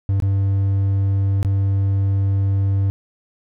triangle tone with dropouts, 98 Hz, G2, in tune, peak -13 dBFS, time 0.09-2.9 s, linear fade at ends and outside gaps 0 ms, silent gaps 0.201-0.223 / 1.429-1.448 s, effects none

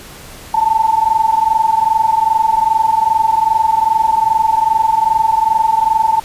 sine tone pair together, 875.5 / 898 Hz, A5 / A5, -9 / +35 cents, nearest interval unison, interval 44 cents, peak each -13 dBFS, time 0.54-6.2 s, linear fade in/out 5 ms, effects pink hiss -35 dBFS RMS until 6.24 s + resampled to 32000 Hz

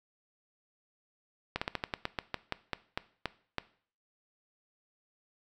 slowing click train, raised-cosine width 0.3 ms, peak -15 dBFS, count 14, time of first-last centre 1.56-3.583 s, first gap 55 ms, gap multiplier 1.16, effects noise-tail reverb RT60 0.5 s tail -18 dB re dry

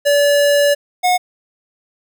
square tone pair in turn, 575 / 725.7 Hz, D5 / F#5, -37 / -34 cents, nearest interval major third, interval 403 cents, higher second, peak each -11 / -12 dBFS, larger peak first, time 0.05-0.75 / 1.03-1.18 s, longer first, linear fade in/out 20 ms, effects none

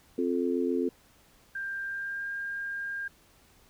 harmonic tone, 87.5 Hz, F2, 4 cents sharp, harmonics 3 / 4 / 5, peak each -29 / -30 / -31 dBFS, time 0.18-0.89 s, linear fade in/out 5 ms
sine tone with pitch glide, 1588 to 1607.4 Hz, G6 to G6, +22 to +43 cents, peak -32 dBFS, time 1.55-3.08 s, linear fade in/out 5 ms, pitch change +21 cents, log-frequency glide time 1.83-2.3 s
effects pink hiss -61 dBFS RMS until 3.69 s

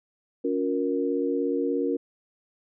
sine tone cluster, 281.1 / 357.9 / 468 Hz, C#4 / F4 / A#4, +24 / +42 / +7 cents, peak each -27 / -29 / -27 dBFS, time 0.44-1.97 s, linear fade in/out 10 ms, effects none

